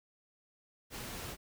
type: noise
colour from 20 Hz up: pink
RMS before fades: -43 dBFS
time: 0.9-1.37 s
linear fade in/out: 50 ms
effects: none